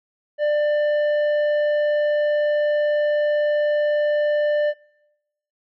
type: tone with tanh clipping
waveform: sine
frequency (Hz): 594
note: D5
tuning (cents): +20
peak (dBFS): -18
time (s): 0.38-4.74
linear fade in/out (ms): 50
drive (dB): 8
effects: noise-tail reverb RT60 0.9 s tail -24 dB re dry + MP3 48 kbps